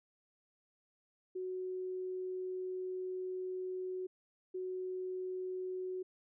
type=tone bursts at uneven times; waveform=sine; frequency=370 Hz; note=F#4; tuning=in tune; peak=-37 dBFS; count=2; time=1.35-4.07 / 4.54-6.03 s; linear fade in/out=10 ms; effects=none